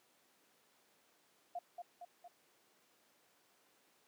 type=tone with echo; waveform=sine; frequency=703 Hz; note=F5; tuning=11 cents sharp; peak=-39 dBFS; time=1.55-1.59 s; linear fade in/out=5 ms; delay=230 ms; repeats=3; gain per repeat=-4 dB; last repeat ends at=2.28 s; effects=pink hiss -71 dBFS RMS until 4.07 s + high-pass 300 Hz 12 dB/octave